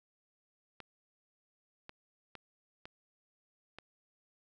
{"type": "clicks", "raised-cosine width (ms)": 0.3, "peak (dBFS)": -30, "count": 5, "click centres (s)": [0.803, 1.894, 2.353, 2.855, 3.786], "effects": ["12-bit"]}